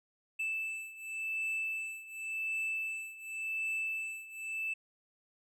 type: beating tone pair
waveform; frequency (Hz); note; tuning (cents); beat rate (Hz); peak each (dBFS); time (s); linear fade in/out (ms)
triangle; 2637 / 2637.9; E7 / E7; 0 / +1; 0.9; -35 / -38; 0.39-4.74; 10
effects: none